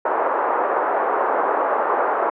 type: band-pass noise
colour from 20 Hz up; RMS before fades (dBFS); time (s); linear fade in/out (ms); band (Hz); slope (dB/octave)
white; -20; 0.05-2.3; 5; 410 to 1200; 24
effects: low-pass 2000 Hz 12 dB/octave